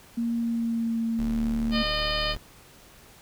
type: tone with pitch glide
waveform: sine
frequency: 233.1 to 228 Hz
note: A#3 to A#3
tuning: 0 to -38 cents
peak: -24 dBFS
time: 0.17-1.83 s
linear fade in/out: 10 ms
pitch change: -38 cents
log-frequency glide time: 0.36-1.01 s
type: tone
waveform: 45% pulse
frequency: 37.49 Hz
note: D1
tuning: 36 cents sharp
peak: -31 dBFS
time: 1.19-2.37 s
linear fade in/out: 0 ms
type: harmonic tone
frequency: 609 Hz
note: D#5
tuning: 37 cents flat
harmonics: 1 / 2 / 3 / 4 / 5 / 6 / 7 / 8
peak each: -32 / -33 / -34 / -36 / -31 / -37 / -35 / -34 dBFS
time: 1.71-2.36 s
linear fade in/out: 50 ms
effects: pink hiss -52 dBFS RMS until 3.21 s